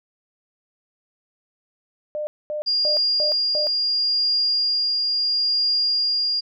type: tone bursts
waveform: sine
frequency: 602 Hz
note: D5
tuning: 43 cents sharp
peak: -24 dBFS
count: 5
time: 2.15-3.67 s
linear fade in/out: 0 ms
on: 120 ms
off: 230 ms
type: tone with tremolo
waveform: sine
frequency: 4822 Hz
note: D8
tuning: 45 cents sharp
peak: -17 dBFS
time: 2.66-6.41 s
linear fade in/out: 20 ms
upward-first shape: triangle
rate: 0.74 Hz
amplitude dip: 25%
effects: none